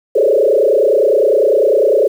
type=tone with frequency modulation; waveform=sine; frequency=489.5 Hz; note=B4; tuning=15 cents flat; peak=-8 dBFS; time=0.15-2.08 s; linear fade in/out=10 ms; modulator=29.9 Hz; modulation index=3.1; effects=7-bit